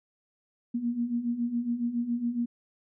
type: beating tone pair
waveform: sine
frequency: 233.1 / 240.3 Hz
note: A#3 / B3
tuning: 0 / -47 cents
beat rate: 7.2 Hz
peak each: -33 / -28 dBFS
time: 0.74-2.46 s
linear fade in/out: 10 ms
effects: none